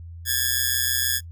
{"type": "ring-modulated tone", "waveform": "5% pulse", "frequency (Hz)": 1691, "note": "G#6", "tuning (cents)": 31, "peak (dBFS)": -7, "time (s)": [0.25, 1.21], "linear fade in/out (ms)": 50, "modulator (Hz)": 63.2, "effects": ["noise-tail reverb RT60 0.1 s tail -22 dB re dry", "added 84 Hz sine -36 dBFS peak until 1.31 s"]}